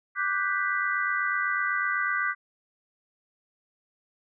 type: chord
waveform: sine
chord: G major seventh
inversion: second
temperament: equal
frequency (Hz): 1174.7 / 1480 / 1568 / 1975.5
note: D6 / F#6 / G6 / B6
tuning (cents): 0 / 0 / 0 / 0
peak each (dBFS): -30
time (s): 0.15-2.35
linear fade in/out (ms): 50
effects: none